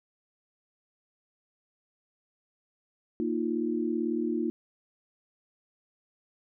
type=chord; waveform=sine; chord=Bb suspended fourth; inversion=none; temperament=equal; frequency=233.1 / 311.1 / 349.2 Hz; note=Bb3 / Eb4 / F4; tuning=0 / 0 / 0 cents; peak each=-31 dBFS; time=3.2-4.5 s; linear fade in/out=0 ms; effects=none